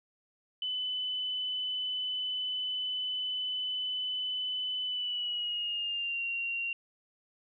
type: tone with pitch glide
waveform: sine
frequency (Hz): 3009 to 2759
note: F#7 to F7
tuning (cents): +28 to -22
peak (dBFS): -31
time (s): 0.62-6.73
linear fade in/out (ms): 2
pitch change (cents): -150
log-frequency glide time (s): 4.85-6.22
effects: none